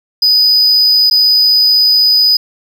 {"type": "tone with dropouts", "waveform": "triangle", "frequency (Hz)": 4978, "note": "D#8", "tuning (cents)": 0, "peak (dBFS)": -5, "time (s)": [0.22, 2.37], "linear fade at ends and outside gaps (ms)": 5, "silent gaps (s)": [1.1, 1.11], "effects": []}